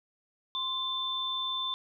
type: tone pair together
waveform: sine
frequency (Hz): 1046.5 / 3540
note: C6 / A7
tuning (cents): 0 / +10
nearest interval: octave + major sixth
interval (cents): 2110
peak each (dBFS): -36 / -31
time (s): 0.55-1.74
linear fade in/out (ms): 0
effects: none